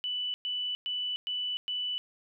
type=tone bursts; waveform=sine; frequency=2977 Hz; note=F#7; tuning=10 cents sharp; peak=-30 dBFS; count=5; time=0.04-1.98 s; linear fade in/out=0 ms; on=300 ms; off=110 ms; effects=none